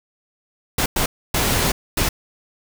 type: noise bursts at uneven times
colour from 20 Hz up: pink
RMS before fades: -19 dBFS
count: 4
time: 0.78-0.86 / 0.96-1.06 / 1.34-1.72 / 1.97-2.09 s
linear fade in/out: 5 ms
effects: none